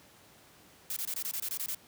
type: noise bursts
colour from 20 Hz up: blue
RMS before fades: -35 dBFS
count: 10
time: 0.9-1.748 s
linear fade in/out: 2 ms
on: 65 ms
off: 22 ms
effects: pink hiss -58 dBFS RMS until 1.87 s + high-pass 100 Hz 12 dB/octave